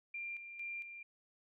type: tone with tremolo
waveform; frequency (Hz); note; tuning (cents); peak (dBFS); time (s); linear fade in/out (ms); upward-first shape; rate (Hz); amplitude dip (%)
sine; 2383; D7; +25; -40; 0.14-1.03; 5; square; 2.2; 55
effects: none